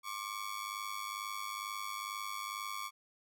sawtooth ring-modulated tone, 1128 Hz, C#6, 30 cents sharp, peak -32 dBFS, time 0.03-2.91 s, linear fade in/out 50 ms, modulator 51.1 Hz, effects none

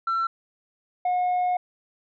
sine tone pair in turn, 1347 / 723.1 Hz, E6 / F#5, +37 / -40 cents, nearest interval major seventh, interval 1077 cents, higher first, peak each -20 / -18 dBFS, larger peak second, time 0.07-0.27 / 1.05-1.57 s, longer second, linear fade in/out 5 ms, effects tanh soft clip ceiling -20 dBFS

